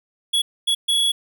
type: tone bursts at uneven times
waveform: square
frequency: 3367 Hz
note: G#7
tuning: 23 cents sharp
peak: -17 dBFS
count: 3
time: 0.33-0.42 / 0.67-0.75 / 0.88-1.12 s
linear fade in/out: 10 ms
effects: none